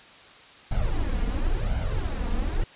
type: noise with flanger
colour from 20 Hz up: brown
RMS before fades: -25 dBFS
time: 0.71-2.64 s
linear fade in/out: 5 ms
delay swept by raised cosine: 1.3 to 4.2 ms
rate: 0.95 Hz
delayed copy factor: +0.7
effects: white hiss -49 dBFS RMS until 2.75 s + resampled to 8000 Hz